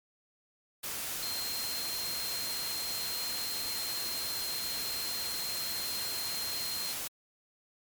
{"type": "tone in noise", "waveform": "sine", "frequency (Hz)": 4186, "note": "C8", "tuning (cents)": 0, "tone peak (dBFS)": -36, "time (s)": [1.22, 6.93], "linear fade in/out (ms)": 10, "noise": "white", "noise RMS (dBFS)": -37, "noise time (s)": [0.83, 7.08], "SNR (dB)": -2, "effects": ["MP3 96 kbps"]}